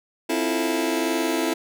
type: chord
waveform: sawtooth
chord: F major seventh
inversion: second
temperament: just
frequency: 261.9 / 327.4 / 349.2 / 436.5 Hz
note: C4 / E4 / F4 / A4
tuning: +2 / -12 / 0 / -14 cents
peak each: -24 / -20 / -26 / -25 dBFS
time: 0.29-1.54 s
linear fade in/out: 10 ms
effects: none